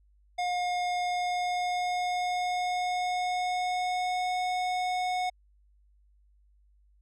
square tone with pitch glide, 716 to 730.6 Hz, F5 to F#5, +43 to -22 cents, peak -28 dBFS, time 0.38-5.3 s, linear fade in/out 10 ms, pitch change +35 cents, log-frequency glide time 0.98-4.36 s, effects added 50 Hz sine -60 dBFS peak until 7.01 s + low-pass 6000 Hz 12 dB/octave

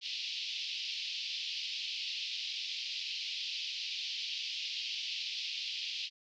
pink band-pass noise, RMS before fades -39 dBFS, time 0.01-6.1 s, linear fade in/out 50 ms, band 2600 to 5100 Hz, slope 48 dB/octave, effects none

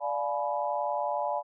sine chord, D diminished seventh, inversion none, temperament equal with one note detuned, 587.3 / 698.5 / 848.6 / 987.8 Hz, D5 / F5 / Ab5 / Cb6, 0 / 0 / +37 / 0 cents, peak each -32 / -34 / -32 / -34 dBFS, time 0-1.43 s, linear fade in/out 50 ms, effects none

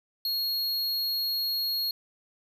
square tone, 4300 Hz, C8, 47 cents sharp, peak -27 dBFS, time 0.25-1.91 s, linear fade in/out 2 ms, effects none

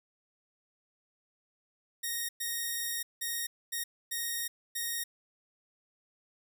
5% pulse tone bursts at uneven times, 1864.7 Hz, A#6, in tune, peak -22 dBFS, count 6, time 2.03-2.29 / 2.4-3.03 / 3.21-3.47 / 3.72-3.84 / 4.11-4.48 / 4.75-5.04 s, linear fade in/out 10 ms, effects none

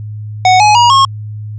square tone with pitch steps, 741 / 841.4 / 955.4 / 1084.9 Hz, F#5 / G#5 / A#5 / C#6, +2 / +22 / +42 / -38 cents, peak -5 dBFS, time 0.45-1.05 s, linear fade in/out 2 ms, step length 150 ms, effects added 106 Hz sine -21 dBFS peak until 1.58 s + resampled to 16000 Hz

